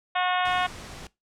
harmonic tone, 363.3 Hz, F#4, 32 cents flat, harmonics 2 / 3 / 4 / 5 / 6 / 7 / 8 / 9 / 10, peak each -25 / -29 / -31 / -33 / -35 / -36 / -37 / -38 / -39 dBFS, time 0.15-0.67 s, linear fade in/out 10 ms
pink noise, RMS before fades -41 dBFS, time 0.45-1.07 s, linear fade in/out 2 ms
effects noise-tail reverb RT60 0.2 s tail -20 dB re dry + low-pass 8000 Hz 12 dB/octave

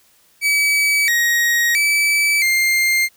40% pulse tone with pitch steps, 2286 / 1886 / 2305 / 2107 Hz, D7 / A#6 / D7 / C7, -47 / +20 / -33 / +12 cents, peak -13 dBFS, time 0.41-3.09 s, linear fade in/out 50 ms, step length 670 ms, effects white hiss -55 dBFS RMS until 3.16 s

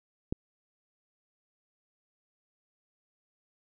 click, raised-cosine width 3 ms, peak -17 dBFS, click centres 0.325 s, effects none

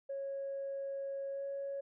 sine tone with pitch glide, 550 to 554.8 Hz, C#5 to C#5, -14 to +1 cents, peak -36 dBFS, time 0.09-1.81 s, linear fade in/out 10 ms, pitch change +15 cents, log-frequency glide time 1.31-1.44 s, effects tanh soft clip ceiling -33 dBFS

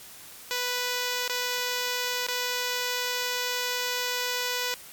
5% pulse tone with dropouts, 493.9 Hz, B4, in tune, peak -15 dBFS, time 0.51-4.74 s, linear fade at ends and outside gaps 0 ms, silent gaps 1.278-1.297 / 2.267-2.285 s, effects white hiss -46 dBFS RMS until 4.92 s + MP3 96 kbps

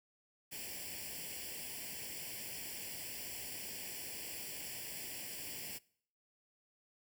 white noise with comb filter, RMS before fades -45 dBFS, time 0.51-5.79 s, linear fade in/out 20 ms, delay 0.39 ms, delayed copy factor +0.9, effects noise-tail reverb RT60 0.6 s tail -23 dB re dry + high-pass 60 Hz 12 dB/octave

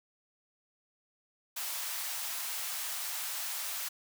white high-pass noise, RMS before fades -37 dBFS, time 1.56-3.89 s, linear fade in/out 10 ms, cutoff 690 Hz, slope 24 dB/octave, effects none

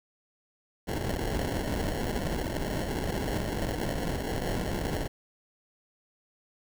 pink noise with sample-and-hold, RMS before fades -31 dBFS, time 0.87-5.08 s, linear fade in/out 20 ms, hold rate 1225 Hz, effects none

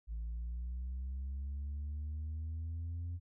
sine linear sweep, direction up, 54.6 to 87.31 Hz, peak -35 dBFS, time 0.07-3.2 s, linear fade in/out 50 ms, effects tanh soft clip ceiling -36 dBFS

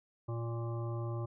harmonic tone, 116.54 Hz, A#2, in tune, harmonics 1 / 3 / 5 / 7 / 9 / 10, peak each -35 / -43 / -47 / -52 / -51 / -52 dBFS, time 0.28-1.26 s, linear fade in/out 10 ms, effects none

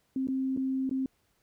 sine tone with dropouts, 264.2 Hz, C4, 17 cents sharp, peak -27 dBFS, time 0.16-1.06 s, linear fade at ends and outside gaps 2 ms, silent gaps 0.272-0.285 / 0.565-0.573 / 0.894-0.911 s, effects pink hiss -72 dBFS RMS until 1.42 s

